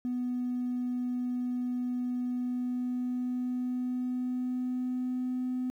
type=tone with pitch glide; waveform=triangle; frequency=247.7 to 252.9 Hz; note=B3 to B3; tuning=+5 to +41 cents; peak=-26 dBFS; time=0.05-5.7 s; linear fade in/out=0 ms; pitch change=+36 cents; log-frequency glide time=2.31-5.47 s; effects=tanh soft clip ceiling -26 dBFS + 11-bit